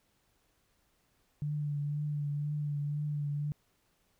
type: tone with vibrato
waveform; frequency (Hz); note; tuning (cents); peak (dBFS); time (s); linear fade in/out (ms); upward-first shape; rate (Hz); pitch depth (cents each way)
sine; 146.83; D3; 0; -31; 1.42-3.52; 0; triangle; 2; 31
effects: pink hiss -73 dBFS RMS until 4.19 s